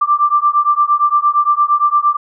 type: beating tone pair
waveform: sine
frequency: 1174.7 / 1183.4 Hz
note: D6 / D6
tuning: 0 / +13 cents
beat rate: 8.7 Hz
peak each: -13 dBFS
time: 0.01-2.17 s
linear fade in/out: 10 ms
effects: none